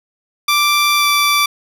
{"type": "tone with pitch glide", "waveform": "15% pulse", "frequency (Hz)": [1174.7, 1165.9], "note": ["D6", "D6"], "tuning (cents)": [0, -13], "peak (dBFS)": -5, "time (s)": [0.48, 1.46], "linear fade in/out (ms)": 5, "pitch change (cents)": -13, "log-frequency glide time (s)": [0.97, 1.07], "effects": []}